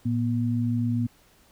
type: tone pair together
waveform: sine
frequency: 113.68 / 240.7 Hz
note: A#2 / B3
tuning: -43 / -44 cents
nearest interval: octave + minor second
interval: 1299 cents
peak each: -25 dBFS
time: 0.05-1.07 s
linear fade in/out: 10 ms
effects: pink hiss -59 dBFS RMS until 1.51 s

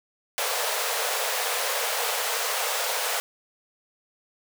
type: high-pass noise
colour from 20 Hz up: pink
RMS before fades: -27 dBFS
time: 0.38-3.2 s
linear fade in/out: 0 ms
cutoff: 440 Hz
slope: 96 dB/octave
effects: none

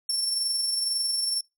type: tone with amplitude modulation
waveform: 30% pulse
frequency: 5430 Hz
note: F8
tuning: 50 cents flat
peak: -19 dBFS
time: 0.09-1.41 s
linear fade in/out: 5 ms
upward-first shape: sine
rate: 22 Hz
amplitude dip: 35%
effects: noise-tail reverb RT60 0.2 s tail -23 dB re dry

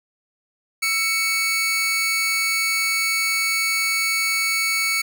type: tone pair together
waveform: sawtooth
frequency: 1328 / 2230 Hz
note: E6 / C#7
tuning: +12 / +10 cents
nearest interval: major sixth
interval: 898 cents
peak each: -27 / -16 dBFS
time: 0.82-5.02 s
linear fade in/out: 10 ms
effects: none

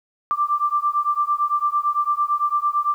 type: beating tone pair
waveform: sine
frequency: 1174.7 / 1183.6 Hz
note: D6 / D6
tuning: 0 / +13 cents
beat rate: 8.9 Hz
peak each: -21 dBFS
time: 0.31-2.94 s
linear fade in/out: 0 ms
effects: 9-bit

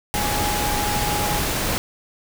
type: tone in noise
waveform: sine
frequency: 830.6 Hz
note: G#5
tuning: in tune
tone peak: -25 dBFS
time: 0.14-1.39 s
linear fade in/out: 0 ms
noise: pink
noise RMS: -23 dBFS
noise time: 0.14-1.78 s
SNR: -5 dB
effects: none

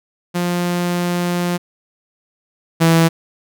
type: tone pair in turn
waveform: sawtooth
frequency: 175.8 / 164.76 Hz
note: F3 / E3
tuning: +12 / -1 cents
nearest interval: minor second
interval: 113 cents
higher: first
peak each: -13 / -6 dBFS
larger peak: second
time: 0.34-1.58 / 2.8-3.09 s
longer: first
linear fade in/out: 20 ms
effects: none

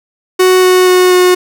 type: tone with pitch steps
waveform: 45% pulse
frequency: 370 / 367.7 / 365.3 / 363 Hz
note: F#4 / F#4 / F#4 / F#4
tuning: 0 / -11 / -22 / -33 cents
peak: -5 dBFS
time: 0.39-1.35 s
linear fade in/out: 10 ms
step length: 240 ms
effects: none

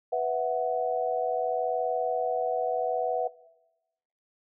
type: chord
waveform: sine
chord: B suspended fourth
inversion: none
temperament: equal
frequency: 493.9 / 659.3 / 740 Hz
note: B4 / E5 / F#5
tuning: 0 / 0 / 0 cents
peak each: -29 dBFS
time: 0.12-3.28 s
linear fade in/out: 10 ms
effects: noise-tail reverb RT60 1.0 s tail -20 dB re dry

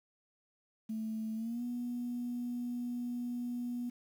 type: tone with pitch glide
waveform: sine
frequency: 220 to 242.7 Hz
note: A3 to B3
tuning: 0 to -30 cents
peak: -34 dBFS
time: 0.89-3.9 s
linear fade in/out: 10 ms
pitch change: +170 cents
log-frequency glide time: 1.35-1.63 s
effects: tanh soft clip ceiling -30 dBFS + 10-bit

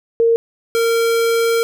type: tone pair in turn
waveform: sine / square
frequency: 460.5 / 460.5 Hz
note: A#4 / A#4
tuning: -21 / -21 cents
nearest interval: unison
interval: 0 cents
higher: neither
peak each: -10 / -14 dBFS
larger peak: first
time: 0.2-0.36 / 0.75-1.63 s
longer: second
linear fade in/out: 0 ms
effects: none

